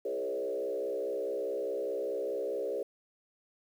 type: tone with frequency modulation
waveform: sine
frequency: 480.3 Hz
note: B4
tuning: 48 cents flat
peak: -31 dBFS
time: 0.05-2.83 s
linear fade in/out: 5 ms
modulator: 64.8 Hz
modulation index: 1.6
effects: 10-bit